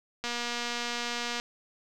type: click train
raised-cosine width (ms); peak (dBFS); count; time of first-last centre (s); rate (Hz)
0.2; -16; 278; 0.24-1.399; 239
effects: none